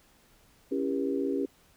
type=chord; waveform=sine; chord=C# diminished seventh; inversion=none; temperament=just; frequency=277.2 / 332.6 / 399.1 / 479 Hz; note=C#4 / E4 / G4 / Bb4; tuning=0 / +16 / +31 / +47 cents; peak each=-30 / -36 / -31 / -36 dBFS; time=0.71-1.46 s; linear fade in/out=10 ms; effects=pink hiss -62 dBFS RMS until 1.76 s